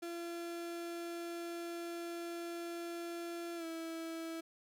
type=tone with pitch glide; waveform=35% pulse; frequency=341.1 to 327.8 Hz; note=F4 to E4; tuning=-41 to -10 cents; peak=-39 dBFS; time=0.02-4.41 s; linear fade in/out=10 ms; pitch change=-69 cents; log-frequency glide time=3.56-3.65 s; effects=none